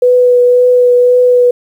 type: tone with vibrato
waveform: sine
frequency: 493.9 Hz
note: B4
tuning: in tune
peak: -4 dBFS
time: 0.02-1.51 s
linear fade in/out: 5 ms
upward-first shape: triangle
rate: 1.9 Hz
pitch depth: 15 cents each way
effects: 7-bit